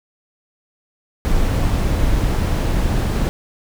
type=noise; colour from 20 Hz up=brown; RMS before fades=-17 dBFS; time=1.25-3.29 s; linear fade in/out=0 ms; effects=none